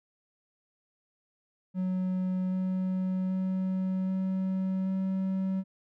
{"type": "tone with pitch steps", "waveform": "triangle", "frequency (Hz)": [185, 186.29, 187.58, 188.89, 190.2], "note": ["F#3", "F#3", "F#3", "F#3", "F#3"], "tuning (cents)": [0, 12, 24, 36, 48], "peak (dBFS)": -25, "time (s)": [1.74, 5.64], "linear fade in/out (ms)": 50, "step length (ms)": 780, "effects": []}